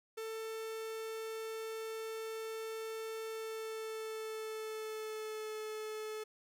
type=tone with pitch glide; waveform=45% pulse; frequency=444.5 to 432.3 Hz; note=A4 to A4; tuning=+18 to -31 cents; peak=-40 dBFS; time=0.17-6.24 s; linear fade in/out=10 ms; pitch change=-49 cents; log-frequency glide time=3.28-5.55 s; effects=none